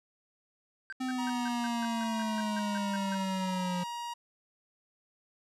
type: tone bursts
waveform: triangle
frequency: 1568 Hz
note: G6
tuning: in tune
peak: -36 dBFS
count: 13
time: 0.9-3.145 s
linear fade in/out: 0 ms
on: 25 ms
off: 160 ms
type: exponential sweep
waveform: square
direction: down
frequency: 258.9 to 177.2 Hz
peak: -32 dBFS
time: 1-3.84 s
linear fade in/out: 10 ms
type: tone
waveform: 45% pulse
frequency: 949 Hz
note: A#5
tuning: 31 cents sharp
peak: -36 dBFS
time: 1.18-4.14 s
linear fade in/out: 10 ms
effects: low-pass 9000 Hz 12 dB/octave